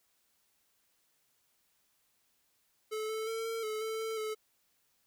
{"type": "tone with pitch steps", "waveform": "square", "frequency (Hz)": [433.5, 438.9, 450.7, 453.8, 432, 441.9, 444.7, 432.8], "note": ["A4", "A4", "A4", "A#4", "A4", "A4", "A4", "A4"], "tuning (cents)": [-26, -4, 42, -47, -32, 7, 18, -29], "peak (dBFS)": -35, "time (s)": [2.91, 4.35], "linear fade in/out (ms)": 20, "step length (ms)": 180, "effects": ["white hiss -74 dBFS RMS until 5.06 s"]}